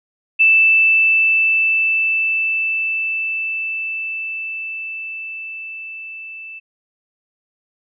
sine tone with level ramp, 2644 Hz, E7, 5 cents sharp, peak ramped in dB -8 to -31 dBFS, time 0.39-6.6 s, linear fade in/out 20 ms, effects none

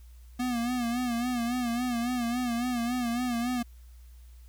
square tone with vibrato, 241.9 Hz, B3, 36 cents flat, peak -28 dBFS, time 0.39-3.63 s, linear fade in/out 10 ms, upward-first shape sine, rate 3.6 Hz, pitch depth 71 cents each way, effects added 60 Hz sine -47 dBFS peak until 4.48 s + white hiss -65 dBFS RMS until 4.48 s

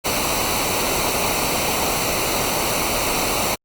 pink noise with comb filter, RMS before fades -21 dBFS, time 0.04-3.56 s, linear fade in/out 20 ms, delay 0.59 ms, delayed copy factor -0.65, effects Opus 48 kbps

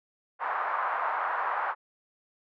pink band-pass noise, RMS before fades -30 dBFS, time 0.39-1.75 s, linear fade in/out 50 ms, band 830 to 1400 Hz, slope 24 dB/octave, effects none

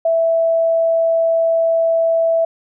sine tone, 659.3 Hz, E5, in tune, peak -12 dBFS, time 0.05-2.45 s, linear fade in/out 5 ms, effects none

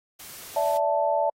white noise, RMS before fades -42 dBFS, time 0.19-0.78 s, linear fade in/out 10 ms
sine chord, D suspended second, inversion none, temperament equal with one note detuned, 579.9 / 659.3 / 880 Hz, D5 / E5 / A5, -22 / 0 / 0 cents, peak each -25 dBFS, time 0.56-1.3 s, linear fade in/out 5 ms
effects AAC 48 kbps

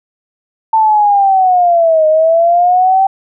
sine linear two-way sweep, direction down then up, 893 to 618 to 779 Hz, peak -6 dBFS, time 0.73-3.07 s, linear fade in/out 5 ms, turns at 2.07 s, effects none

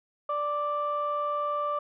sine tone pair together, 587.3 / 1174.6 Hz, D5 / D6, 0 / 0 cents, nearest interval octave, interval 1200 cents, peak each -30 / -27 dBFS, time 0.29-1.79 s, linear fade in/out 5 ms, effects tanh soft clip ceiling -21 dBFS

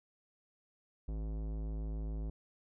sine tone with tanh clipping, 53.5 Hz, A1, 48 cents flat, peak -38 dBFS, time 1.08-2.3 s, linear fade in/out 5 ms, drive 18 dB, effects none

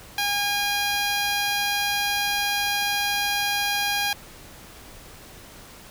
10% pulse tone, 814 Hz, G#5, 35 cents flat, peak -14 dBFS, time 0.18-4.13 s, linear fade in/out 2 ms, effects pink hiss -45 dBFS RMS until 5.9 s

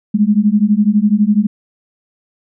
sine beating tone pair, 203 / 215 Hz, G#3 / A3, -39 / -40 cents, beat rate 12 Hz, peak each -12 dBFS, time 0.14-1.47 s, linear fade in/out 10 ms, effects none

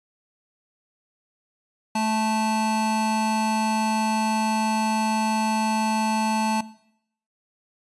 square tone pair together, 218.5 / 877 Hz, A3 / A5, -12 / -6 cents, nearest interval 2 octaves, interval 2406 cents, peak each -25 dBFS, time 1.95-6.61 s, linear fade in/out 5 ms, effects noise-tail reverb RT60 0.7 s tail -18 dB re dry + resampled to 24000 Hz

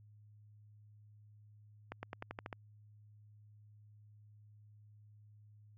accelerating click train, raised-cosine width 0.5 ms, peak -27 dBFS, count 8, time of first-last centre 1.92-2.528 s, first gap 110 ms, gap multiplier 0.92, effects added 105 Hz sine -58 dBFS peak until 5.77 s

